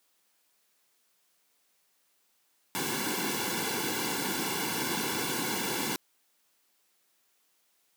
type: noise with comb filter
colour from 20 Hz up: pink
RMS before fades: -31 dBFS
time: 2.75-5.96 s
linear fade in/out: 0 ms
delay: 1.6 ms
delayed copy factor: -0.95
effects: white hiss -71 dBFS RMS until 7.96 s + high-pass 200 Hz 12 dB/octave